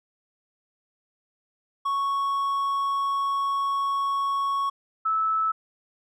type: tone pair in turn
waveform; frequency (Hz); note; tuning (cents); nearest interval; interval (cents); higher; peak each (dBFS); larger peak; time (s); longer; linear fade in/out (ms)
triangle / sine; 1108.7 / 1307.5; C#6 / E6; 0 / -15; minor third; 285; second; -21; neither; 1.85-4.7 / 5.05-5.52; first; 10
effects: none